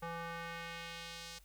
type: tone with band-pass filter sweep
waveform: square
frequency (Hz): 167.9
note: E3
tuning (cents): +32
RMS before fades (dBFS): -45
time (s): 0.02-1.39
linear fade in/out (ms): 10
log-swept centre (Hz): 1000 to 5300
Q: 1.1
effects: added 50 Hz sine -60 dBFS peak until 1.44 s + white hiss -68 dBFS RMS until 1.44 s